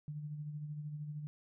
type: tone with tremolo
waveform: sine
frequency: 149.4 Hz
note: D3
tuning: 30 cents sharp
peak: -38 dBFS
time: 0.08-1.27 s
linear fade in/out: 0 ms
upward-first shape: sine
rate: 13 Hz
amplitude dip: 45%
effects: none